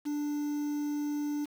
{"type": "tone with quantisation", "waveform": "triangle", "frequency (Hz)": 293.7, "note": "D4", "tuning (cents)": 0, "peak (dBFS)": -28, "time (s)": [0.05, 1.46], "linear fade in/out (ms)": 20, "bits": 8, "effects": []}